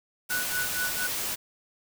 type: noise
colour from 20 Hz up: white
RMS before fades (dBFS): -31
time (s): 0.29-1.36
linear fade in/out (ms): 20
type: tone with tremolo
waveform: triangle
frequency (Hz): 1480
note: F#6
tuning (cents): 0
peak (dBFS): -25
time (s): 0.3-1.07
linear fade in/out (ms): 5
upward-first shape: sine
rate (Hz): 4.3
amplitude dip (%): 95
effects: none